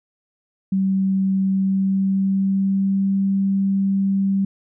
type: tone with pitch glide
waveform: sine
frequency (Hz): 192.1 to 195.23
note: G3 to G3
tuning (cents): -35 to -7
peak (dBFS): -16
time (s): 0.72-4.45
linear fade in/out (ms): 5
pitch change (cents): +28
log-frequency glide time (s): 1.47-3.12
effects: none